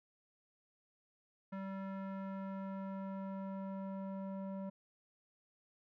square tone with low-pass filter sweep, 193.4 Hz, G3, 23 cents flat, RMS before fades -43 dBFS, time 1.52-4.7 s, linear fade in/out 10 ms, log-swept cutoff 1500 to 790 Hz, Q 1.5, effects none

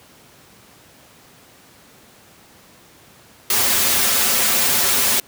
white noise with comb filter, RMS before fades -17 dBFS, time 3.5-5.2 s, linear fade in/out 2 ms, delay 6.4 ms, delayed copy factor -0.95, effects pink hiss -48 dBFS RMS until 5.27 s + high-pass 100 Hz 12 dB/octave

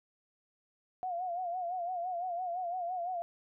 sine tone with vibrato, 713 Hz, F5, 36 cents sharp, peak -33 dBFS, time 1.03-3.22 s, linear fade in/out 0 ms, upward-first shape sine, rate 5.9 Hz, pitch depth 81 cents each way, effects none

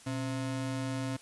square ring-modulated tone, 196 Hz, G3, in tune, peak -30 dBFS, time 0.06-1.17 s, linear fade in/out 10 ms, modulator 73.2 Hz, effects white hiss -55 dBFS RMS until 1.21 s + resampled to 24000 Hz

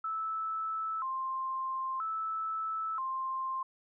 sine tone with vibrato, 1174.7 Hz, D6, in tune, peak -32 dBFS, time 0.04-3.63 s, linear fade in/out 5 ms, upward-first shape square, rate 0.51 Hz, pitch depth 190 cents each way, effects none

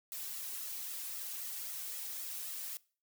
blue noise with flanger, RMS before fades -42 dBFS, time 0.12-2.77 s, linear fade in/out 0 ms, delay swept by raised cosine 1.5 to 2.7 ms, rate 3.8 Hz, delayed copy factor +0.65, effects noise-tail reverb RT60 0.4 s tail -22 dB re dry

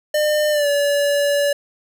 square tone with pitch glide, 603 to 573.4 Hz, D5 to D5, +46 to -42 cents, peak -16 dBFS, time 0.14-1.53 s, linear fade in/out 5 ms, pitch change -88 cents, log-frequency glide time 0.51-0.68 s, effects none

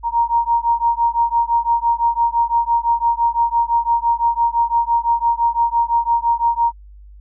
sine beating tone pair, 932.3 / 938.2 Hz, A#5 / A#5, 0 / +11 cents, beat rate 5.9 Hz, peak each -17 dBFS, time 0.03-6.73 s, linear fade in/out 50 ms, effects added 50 Hz sine -38 dBFS peak until 7.2 s

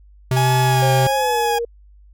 square tone, 129 Hz, C3, 24 cents flat, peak -16 dBFS, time 0.31-1.07 s, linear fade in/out 2 ms
40% pulse tone with vibrato, 830.6 Hz, G#5, in tune, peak -17 dBFS, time 0.36-1.59 s, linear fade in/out 10 ms, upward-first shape sine, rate 1.3 Hz, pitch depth 41 cents each way
sine tone with pitch glide, 536 to 469.3 Hz, C5 to A#4, +42 to +12 cents, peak -20 dBFS, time 0.82-1.65 s, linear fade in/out 5 ms, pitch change -230 cents, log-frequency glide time 1.15-1.38 s
effects added 50 Hz sine -44 dBFS peak until 2.13 s

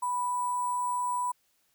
sine tone with sample-and-hold, 987.8 Hz, B5, in tune, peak -27 dBFS, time 0.02-1.32 s, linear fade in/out 10 ms, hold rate 8820 Hz, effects white hiss -71 dBFS RMS until 1.74 s

